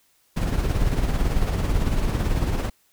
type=noise with tremolo; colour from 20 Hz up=brown; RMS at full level=-20 dBFS; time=0.36-2.7 s; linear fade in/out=10 ms; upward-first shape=sine; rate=18 Hz; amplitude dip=45%; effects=white hiss -63 dBFS RMS until 2.92 s